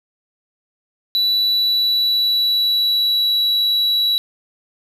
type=tone with pitch glide; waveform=triangle; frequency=3951 to 3917 Hz; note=B7 to B7; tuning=0 to -15 cents; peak=-13 dBFS; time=1.15-4.18 s; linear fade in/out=0 ms; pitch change=-15 cents; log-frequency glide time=1.35-3.4 s; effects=none